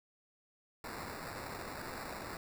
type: noise with sample-and-hold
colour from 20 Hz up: white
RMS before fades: -44 dBFS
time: 0.84-2.37 s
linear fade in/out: 2 ms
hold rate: 3150 Hz
effects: none